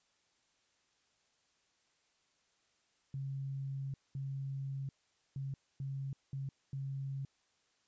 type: tone bursts at uneven times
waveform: sine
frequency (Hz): 136.4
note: C#3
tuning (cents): -28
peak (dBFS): -37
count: 6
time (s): 3.14-3.94 / 4.15-4.89 / 5.36-5.54 / 5.8-6.13 / 6.33-6.49 / 6.73-7.25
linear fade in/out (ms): 2
effects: white hiss -75 dBFS RMS until 7.87 s + resampled to 16000 Hz